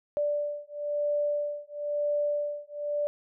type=beating tone pair; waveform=sine; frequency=586 / 587 Hz; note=D5 / D5; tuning=-4 / -1 cents; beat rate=1 Hz; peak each=-30 dBFS; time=0.17-3.07 s; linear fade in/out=0 ms; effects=none